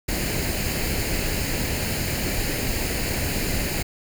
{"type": "noise with comb filter", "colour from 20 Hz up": "pink", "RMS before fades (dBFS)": -25, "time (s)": [0.08, 3.83], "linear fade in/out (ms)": 10, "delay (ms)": 0.43, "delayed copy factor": 0.6, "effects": []}